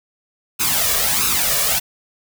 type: noise with flanger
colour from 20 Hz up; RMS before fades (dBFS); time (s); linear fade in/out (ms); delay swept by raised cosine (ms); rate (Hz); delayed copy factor
white; -18; 0.59-1.8; 20; 0.77 to 1.77; 1.5; +0.75
effects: none